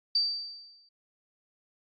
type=tone with exponential decay; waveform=sine; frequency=4644 Hz; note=D8; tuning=20 cents flat; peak=-21 dBFS; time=0.15-0.89 s; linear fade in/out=5 ms; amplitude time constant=160 ms; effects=AAC 32 kbps